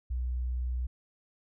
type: tone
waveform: sine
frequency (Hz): 61.9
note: B1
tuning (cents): +5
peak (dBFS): -29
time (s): 0.1-0.87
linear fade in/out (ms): 10
effects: none